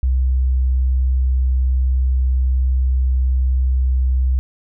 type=tone; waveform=sine; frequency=64.2 Hz; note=C2; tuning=32 cents flat; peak=-13 dBFS; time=0.03-4.39 s; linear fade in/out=0 ms; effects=none